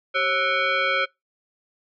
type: tone with frequency modulation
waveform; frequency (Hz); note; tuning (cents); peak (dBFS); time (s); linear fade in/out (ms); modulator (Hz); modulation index
sine; 387.2; G4; -21; -19; 0.14-1.06; 20; 931; 2.7
effects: noise-tail reverb RT60 0.2 s tail -25 dB re dry